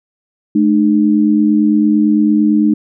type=tone pair together; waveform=sine; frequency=214.5 / 303.4 Hz; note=A3 / D#4; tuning=-44 / -44 cents; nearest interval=tritone; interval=600 cents; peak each=-11 dBFS; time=0.55-2.74 s; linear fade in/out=5 ms; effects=none